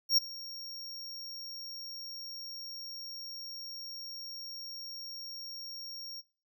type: tone with ADSR envelope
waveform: square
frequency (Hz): 5560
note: F8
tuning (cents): -9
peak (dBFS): -20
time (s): 0.09-6.22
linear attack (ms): 85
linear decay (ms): 14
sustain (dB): -21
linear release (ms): 27
effects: noise-tail reverb RT60 0.4 s tail -22 dB re dry